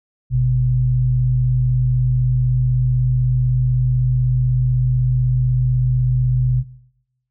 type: tone pair together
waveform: sine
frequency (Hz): 50.04 / 126.1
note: G1 / B2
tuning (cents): +36 / +36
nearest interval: octave + major third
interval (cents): 1600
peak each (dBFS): -21 / -14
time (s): 0.3-6.64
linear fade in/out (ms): 50
effects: noise-tail reverb RT60 0.9 s tail -21 dB re dry